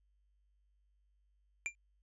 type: tone with exponential decay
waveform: square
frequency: 2376 Hz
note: D7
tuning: 20 cents sharp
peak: -31 dBFS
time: 1.66-1.75 s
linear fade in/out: 0 ms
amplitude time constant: 18 ms
effects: added 50 Hz sine -70 dBFS peak until 2.02 s + resampled to 24000 Hz